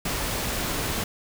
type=noise; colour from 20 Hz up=pink; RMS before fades=-28 dBFS; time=0.05-1.04 s; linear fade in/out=5 ms; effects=none